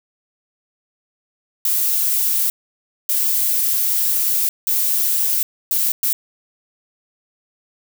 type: noise bursts at uneven times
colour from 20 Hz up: violet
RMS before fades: -18 dBFS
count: 5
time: 1.65-2.5 / 3.09-4.49 / 4.67-5.43 / 5.71-5.92 / 6.03-6.13 s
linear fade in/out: 2 ms
effects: none